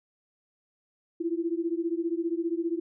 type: beating tone pair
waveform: sine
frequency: 329.6 / 344.6 Hz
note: E4 / F4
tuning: 0 / -23 cents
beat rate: 15 Hz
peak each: -29 / -30 dBFS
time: 1.2-2.8 s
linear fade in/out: 10 ms
effects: none